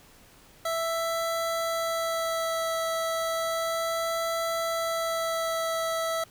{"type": "tone with vibrato", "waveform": "25% pulse", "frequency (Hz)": 659.3, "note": "E5", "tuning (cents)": 0, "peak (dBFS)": -23, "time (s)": [0.65, 6.24], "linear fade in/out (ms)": 5, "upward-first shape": "sine", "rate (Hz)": 0.33, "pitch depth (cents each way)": 10, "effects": ["pink hiss -55 dBFS RMS until 6.3 s"]}